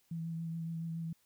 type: tone with vibrato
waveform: sine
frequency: 164.81 Hz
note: E3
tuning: in tune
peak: -36 dBFS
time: 0.11-1.13 s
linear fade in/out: 5 ms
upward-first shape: triangle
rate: 7.1 Hz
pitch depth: 23 cents each way
effects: white hiss -72 dBFS RMS until 1.25 s